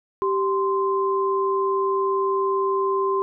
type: tone pair together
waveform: sine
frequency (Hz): 390 / 1041.2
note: G4 / C6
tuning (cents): -9 / -9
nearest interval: octave + perfect fourth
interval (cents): 1700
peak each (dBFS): -21 / -23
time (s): 0.22-3.22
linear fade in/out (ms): 0
effects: none